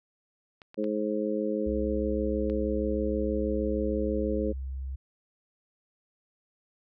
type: clicks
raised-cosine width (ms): 0.3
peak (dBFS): -31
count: 4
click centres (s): 0.618 / 0.744 / 0.842 / 2.499
type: harmonic tone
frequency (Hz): 106.3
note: G#2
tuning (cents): +41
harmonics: 2 / 3 / 4 / 5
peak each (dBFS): -32 / -32 / -32 / -32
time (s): 0.77-4.53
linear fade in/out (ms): 20
type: tone with vibrato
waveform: sine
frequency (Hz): 66.5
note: C2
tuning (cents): +29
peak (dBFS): -32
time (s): 1.66-4.96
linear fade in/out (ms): 10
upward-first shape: triangle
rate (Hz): 0.91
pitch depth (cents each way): 9
effects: none